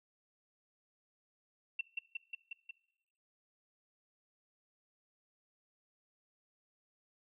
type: tone with echo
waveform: sine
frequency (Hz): 2709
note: E7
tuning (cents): +47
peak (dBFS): -32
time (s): 1.79-1.81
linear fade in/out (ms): 5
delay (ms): 180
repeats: 5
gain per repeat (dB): -2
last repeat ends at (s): 2.71
effects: noise-tail reverb RT60 1.0 s tail -22 dB re dry